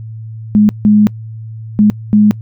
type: tone bursts at uneven times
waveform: sine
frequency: 210 Hz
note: G#3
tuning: 19 cents sharp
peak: -4 dBFS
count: 4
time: 0.55-0.69 / 0.85-1.07 / 1.79-1.9 / 2.13-2.31 s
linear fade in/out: 0 ms
effects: noise-tail reverb RT60 0.1 s tail -24 dB re dry + added 111 Hz sine -24 dBFS peak until 2.41 s